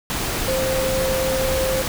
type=tone in noise; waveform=sine; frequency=525 Hz; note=C5; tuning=6 cents sharp; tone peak=-20 dBFS; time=0.48-1.82 s; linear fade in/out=0 ms; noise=pink; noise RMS=-24 dBFS; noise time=0.1-1.88 s; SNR=+1 dB; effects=none